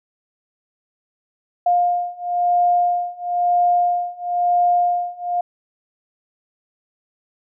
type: beating tone pair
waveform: sine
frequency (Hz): 706 / 707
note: F5 / F5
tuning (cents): +19 / +21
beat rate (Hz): 1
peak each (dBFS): -19 / -18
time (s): 1.66-5.41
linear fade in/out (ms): 5
effects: none